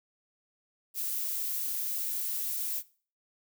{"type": "noise", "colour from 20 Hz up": "violet", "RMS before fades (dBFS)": -33, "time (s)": [0.94, 2.83], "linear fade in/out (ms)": 50, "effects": ["noise-tail reverb RT60 0.4 s tail -19 dB re dry"]}